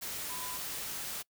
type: tone in noise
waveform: sine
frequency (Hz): 1002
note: B5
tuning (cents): +25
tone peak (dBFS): -44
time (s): 0.29-0.58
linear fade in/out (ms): 20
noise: white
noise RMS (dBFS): -39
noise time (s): 0.01-1.23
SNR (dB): -8
effects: noise-tail reverb RT60 0.1 s tail -24 dB re dry